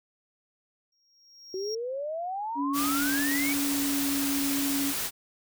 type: tone with exponential growth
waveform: triangle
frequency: 5588 Hz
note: F8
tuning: in tune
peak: -31 dBFS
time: 0.92-1.75 s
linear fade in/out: 5 ms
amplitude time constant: 180 ms
type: exponential sweep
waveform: sine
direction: up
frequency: 369.3 to 2300 Hz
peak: -30 dBFS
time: 1.54-3.53 s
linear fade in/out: 2 ms
type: tone with pitch glide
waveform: sine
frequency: 282.2 to 278.8 Hz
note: C#4 to C#4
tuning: +31 to +10 cents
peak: -27 dBFS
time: 2.55-4.94 s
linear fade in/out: 50 ms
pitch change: -21 cents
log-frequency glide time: 3.61-4.17 s
type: noise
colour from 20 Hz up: white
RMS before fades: -31 dBFS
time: 2.73-5.11 s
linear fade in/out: 50 ms
effects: none